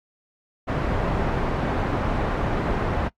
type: low-pass noise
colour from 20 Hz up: pink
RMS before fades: -24 dBFS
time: 0.67-3.09 s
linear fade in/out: 20 ms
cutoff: 1300 Hz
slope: 12 dB/octave
effects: noise-tail reverb RT60 0.1 s tail -20 dB re dry + AAC 64 kbps